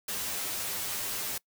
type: noise with comb filter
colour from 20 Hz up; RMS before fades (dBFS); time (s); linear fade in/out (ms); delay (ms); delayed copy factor
white; -34; 0.08-1.38; 5; 10; +0.55
effects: noise-tail reverb RT60 0.1 s tail -24 dB re dry